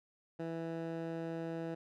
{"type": "tone with band-pass filter", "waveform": "15% pulse", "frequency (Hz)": 164.81, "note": "E3", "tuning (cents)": 0, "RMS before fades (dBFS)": -40, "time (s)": [0.39, 1.75], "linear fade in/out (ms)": 10, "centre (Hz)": 380, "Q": 0.51, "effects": []}